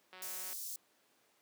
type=click train; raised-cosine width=0.3 ms; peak=-36 dBFS; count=75; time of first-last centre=0.13-0.53 s; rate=185 Hz
type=high-pass noise; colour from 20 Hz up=white; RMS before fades=-43 dBFS; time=0.22-0.76 s; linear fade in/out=2 ms; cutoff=4900 Hz; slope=24 dB/octave
effects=pink hiss -71 dBFS RMS until 1.41 s + high-pass 300 Hz 12 dB/octave